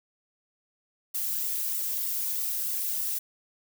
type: noise with flanger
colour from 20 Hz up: violet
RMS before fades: -30 dBFS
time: 1.14-3.19 s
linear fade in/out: 10 ms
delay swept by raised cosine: 1.2 to 2.8 ms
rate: 3.2 Hz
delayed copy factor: -0.85
effects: none